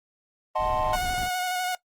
triangle chord, D# diminished seventh, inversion none, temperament equal, 622.3 / 740 / 880 / 1046.5 Hz, D#5 / F#5 / A5 / C6, 0 / 0 / 0 / 0 cents, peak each -27 dBFS, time 0.55-0.96 s, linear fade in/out 10 ms
brown noise, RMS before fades -34 dBFS, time 0.58-1.3 s, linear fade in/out 50 ms
sawtooth tone with vibrato, 730 Hz, F#5, 24 cents flat, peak -22 dBFS, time 0.93-1.75 s, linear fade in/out 2 ms, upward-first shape square, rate 12 Hz, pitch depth 17 cents each way
effects noise-tail reverb RT60 0.1 s tail -19 dB re dry + Opus 32 kbps

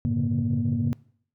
sine tone cluster, 97.6 / 112.2 / 138.8 / 144.9 / 236 Hz, G2 / A2 / C#3 / D3 / A#3, -7 / +34 / +3 / -23 / +22 cents, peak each -29 / -27 / -29 / -31 / -25 dBFS, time 0.05-0.93 s, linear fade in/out 0 ms, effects noise-tail reverb RT60 0.6 s tail -23 dB re dry + tanh soft clip ceiling -15 dBFS

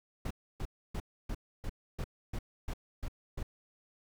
brown noise bursts, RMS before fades -36 dBFS, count 10, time 0.25-3.43 s, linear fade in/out 5 ms, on 57 ms, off 290 ms, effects none

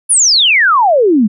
sine exponential sweep, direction down, 10548 to 196 Hz, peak -6 dBFS, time 0.09-1.28 s, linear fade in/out 20 ms, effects none

